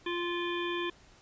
harmonic tone, 347.9 Hz, F4, 7 cents flat, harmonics 1 / 3 / 5 / 7 / 9 / 10, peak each -33 / -38 / -40 / -41 / -43 / -43 dBFS, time 0.06-0.9 s, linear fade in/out 5 ms, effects pink hiss -59 dBFS RMS until 1.21 s + resampled to 16000 Hz

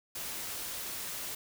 white noise, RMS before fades -39 dBFS, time 0.15-1.35 s, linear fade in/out 5 ms, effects none

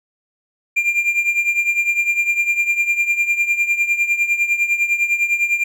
triangle tone with tremolo, 2391 Hz, D7, 30 cents sharp, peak -10 dBFS, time 0.76-5.64 s, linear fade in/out 10 ms, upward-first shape triangle, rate 9.9 Hz, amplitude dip 80%, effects none

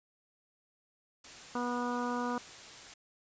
white noise, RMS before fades -49 dBFS, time 1.24-2.94 s, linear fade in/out 5 ms
harmonic tone, 243.9 Hz, B3, 21 cents flat, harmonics 1 / 2 / 3 / 4 / 5 / 6, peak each -35 / -39 / -42 / -38 / -40 / -44 dBFS, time 1.55-2.38 s, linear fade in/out 2 ms
effects resampled to 16000 Hz

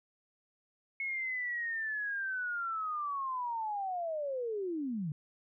sine linear sweep, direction down, 2190 to 140.1 Hz, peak -33 dBFS, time 1-5.12 s, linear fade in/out 2 ms, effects none

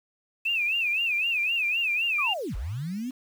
sine tone with vibrato, 2578 Hz, E7, 39 cents flat, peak -23 dBFS, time 0.45-2.34 s, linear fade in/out 10 ms, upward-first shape sine, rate 3.9 Hz, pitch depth 150 cents each way
sine linear two-way sweep, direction down then up, 1244.5 to 40.58 to 264.5 Hz, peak -29 dBFS, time 2.18-3.11 s, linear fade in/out 10 ms, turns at 2.56 s
effects 8-bit

